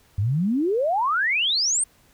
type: exponential sweep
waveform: sine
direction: up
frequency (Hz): 92.5 to 9100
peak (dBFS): -19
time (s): 0.18-1.84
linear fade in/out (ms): 5
effects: pink hiss -58 dBFS RMS until 2.13 s